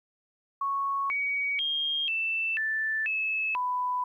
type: tone with pitch steps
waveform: sine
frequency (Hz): 1106 / 2257 / 3225 / 2660 / 1762 / 2598 / 995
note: C#6 / C#7 / G7 / E7 / A6 / E7 / B5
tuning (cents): -4 / +31 / +48 / +15 / +2 / -26 / +13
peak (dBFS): -26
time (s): 0.61-4.04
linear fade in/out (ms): 5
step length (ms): 490
effects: 11-bit